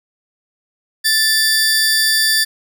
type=tone pair together; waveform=sawtooth; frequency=1760 / 4689 Hz; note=A6 / D8; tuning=0 / -4 cents; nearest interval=octave + perfect fourth; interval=1696 cents; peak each=-12 dBFS; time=1.04-2.45 s; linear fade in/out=20 ms; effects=none